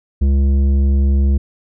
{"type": "tone with tanh clipping", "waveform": "sine", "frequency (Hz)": 68.8, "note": "C#2", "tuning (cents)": -12, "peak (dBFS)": -12, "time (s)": [0.21, 1.38], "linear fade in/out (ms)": 10, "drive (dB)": 10, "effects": []}